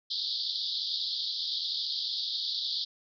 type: band-pass noise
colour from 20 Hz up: white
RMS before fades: -33 dBFS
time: 0.1-2.85 s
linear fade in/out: 10 ms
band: 3400 to 4900 Hz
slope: 96 dB/octave
effects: none